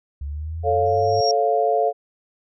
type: linear sweep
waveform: sine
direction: up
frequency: 69.3 to 103.83 Hz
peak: -26 dBFS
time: 0.21-1.21 s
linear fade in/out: 5 ms
type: chord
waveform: sine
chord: A augmented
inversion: none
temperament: equal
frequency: 440 / 554.4 / 698.5 Hz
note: A4 / C#5 / E#5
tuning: 0 / 0 / 0 cents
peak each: -21 / -23 / -19 dBFS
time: 0.63-1.93 s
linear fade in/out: 50 ms
type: tone with exponential growth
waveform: sine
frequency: 5570 Hz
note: F8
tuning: 5 cents flat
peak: -19 dBFS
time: 0.86-1.31 s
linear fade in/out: 1 ms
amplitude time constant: 96 ms
effects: none